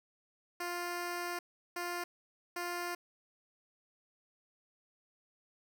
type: tone bursts at uneven times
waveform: 10% pulse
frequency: 350.4 Hz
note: F4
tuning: 6 cents sharp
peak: -28 dBFS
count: 3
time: 0.6-1.39 / 1.76-2.04 / 2.56-2.95 s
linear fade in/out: 5 ms
effects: none